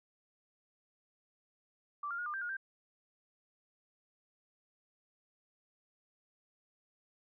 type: tone with pitch steps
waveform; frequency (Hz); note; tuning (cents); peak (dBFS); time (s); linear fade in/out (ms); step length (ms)
sine; 1167 / 1394 / 1437 / 1200 / 1576 / 1434 / 1574; D6 / F6 / F6 / D6 / G6 / F6 / G6; -11 / -4 / +49 / +37 / +9 / +45 / +7; -36; 2.03-2.569; 5; 77
effects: none